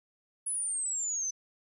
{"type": "exponential sweep", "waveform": "sine", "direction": "down", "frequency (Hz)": [10370, 6030], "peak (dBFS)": -30, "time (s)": [0.46, 1.31], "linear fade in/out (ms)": 10, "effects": []}